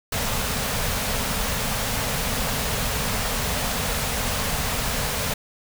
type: band-stop noise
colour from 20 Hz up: pink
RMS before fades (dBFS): -25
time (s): 0.12-5.34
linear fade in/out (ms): 5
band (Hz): 270 to 410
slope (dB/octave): 96
effects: none